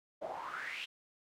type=noise with band-pass filter sweep; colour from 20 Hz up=pink; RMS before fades=-42 dBFS; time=0.21-0.86 s; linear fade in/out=20 ms; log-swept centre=570 to 3100 Hz; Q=6.5; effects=none